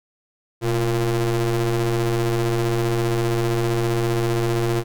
35% pulse ring-modulated tone, 114.2 Hz, A#2, 35 cents flat, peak -14 dBFS, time 0.61-4.84 s, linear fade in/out 50 ms, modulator 236 Hz, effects none

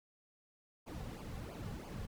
brown noise with flanger, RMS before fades -45 dBFS, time 0.86-2.07 s, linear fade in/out 20 ms, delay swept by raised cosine 0.52 to 3.22 ms, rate 3 Hz, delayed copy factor -0.8, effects none

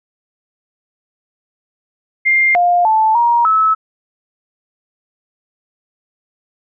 sine tone with pitch steps, 2108 / 705 / 876 / 945 / 1299 Hz, C7 / F5 / A5 / A#5 / E6, +12 / +16 / -8 / +23 / -26 cents, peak -9 dBFS, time 2.25-3.75 s, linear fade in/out 20 ms, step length 300 ms, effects none

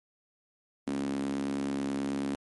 sawtooth tone with high-pass filter, 69.3 Hz, C#2, in tune, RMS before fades -32 dBFS, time 0.87-2.35 s, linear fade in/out 0 ms, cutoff 250 Hz, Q 7.7, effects MP3 48 kbps

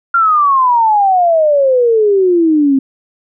sine exponential sweep, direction down, 1396.9 to 264.2 Hz, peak -7 dBFS, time 0.14-2.79 s, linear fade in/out 5 ms, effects none

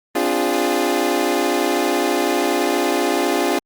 25% pulse chord, D half-diminished seventh, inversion third, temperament equal with one note detuned, 261.6 / 293.7 / 349.2 / 409.4 Hz, C4 / D4 / F4 / Ab4, 0 / 0 / 0 / -25 cents, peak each -21 / -19 / -17 / -19 dBFS, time 0.15-3.59 s, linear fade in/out 5 ms, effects Opus 32 kbps

